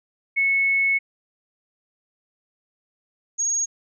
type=tone pair in turn; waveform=sine; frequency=2200 / 6593 Hz; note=C#7 / G#8; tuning=-14 / -14 cents; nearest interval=octave + perfect fifth; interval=1900 cents; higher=second; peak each=-17 / -20 dBFS; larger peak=first; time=0.36-0.99 / 3.38-3.66 s; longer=first; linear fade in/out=20 ms; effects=none